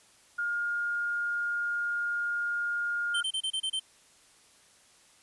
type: tone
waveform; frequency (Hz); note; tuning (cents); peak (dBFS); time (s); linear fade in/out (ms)
sine; 1418; F6; +26; -28; 0.38-3.23; 10
type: tone bursts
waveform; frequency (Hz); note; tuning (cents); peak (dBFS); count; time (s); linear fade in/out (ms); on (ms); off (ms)
square; 3109; G7; -15; -29; 7; 3.14-3.798; 10; 70; 28
effects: white hiss -60 dBFS RMS until 5.22 s + resampled to 24000 Hz